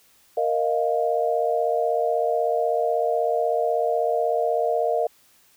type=chord; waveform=sine; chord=Bb suspended fourth; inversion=none; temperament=equal; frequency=466.2 / 622.3 / 698.5 Hz; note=Bb4 / Eb5 / F5; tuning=0 / 0 / 0 cents; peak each=-24 dBFS; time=0.37-5.07 s; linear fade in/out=5 ms; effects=white hiss -58 dBFS RMS until 5.56 s